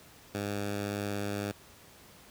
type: tone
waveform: 10% pulse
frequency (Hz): 101.8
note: G#2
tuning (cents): -34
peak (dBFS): -24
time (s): 0.34-1.52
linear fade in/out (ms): 10
effects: pink hiss -55 dBFS RMS until 2.3 s + high-pass 60 Hz 12 dB/octave